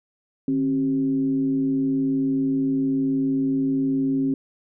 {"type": "tone with frequency modulation", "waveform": "sine", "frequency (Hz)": 269.3, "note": "C#4", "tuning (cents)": -50, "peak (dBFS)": -19, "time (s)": [0.48, 4.34], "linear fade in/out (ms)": 2, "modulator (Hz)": 119, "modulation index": 0.39, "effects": []}